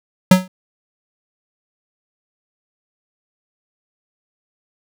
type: tone with exponential decay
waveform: square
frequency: 185 Hz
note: F#3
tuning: in tune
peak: -3 dBFS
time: 0.31-0.48 s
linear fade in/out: 5 ms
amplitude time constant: 36 ms
effects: none